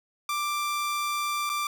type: tone with dropouts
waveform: sawtooth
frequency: 1179 Hz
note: D6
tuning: 6 cents sharp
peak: -23 dBFS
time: 0.29-1.67 s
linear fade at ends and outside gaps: 2 ms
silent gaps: 1.494-1.498 s
effects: none